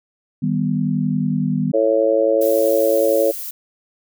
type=chord; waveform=sine; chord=Eb augmented; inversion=none; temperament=equal; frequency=155.56 / 196 / 246.9 Hz; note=Eb3 / G3 / B3; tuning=0 / 0 / 0 cents; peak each=-21 dBFS; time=0.42-1.72 s; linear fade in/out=10 ms
type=harmonic tone; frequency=110.8 Hz; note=A2; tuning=13 cents sharp; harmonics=3 / 4 / 5 / 6; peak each=-22 / -19 / -15 / -26 dBFS; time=1.73-3.32 s; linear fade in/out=20 ms
type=noise; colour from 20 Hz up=violet; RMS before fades=-29 dBFS; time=2.41-3.51 s; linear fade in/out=5 ms
effects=none